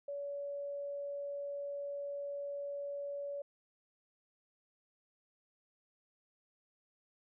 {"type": "tone", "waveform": "sine", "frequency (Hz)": 568, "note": "C#5", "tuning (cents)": 42, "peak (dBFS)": -38, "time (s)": [0.08, 3.42], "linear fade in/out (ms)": 5, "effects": []}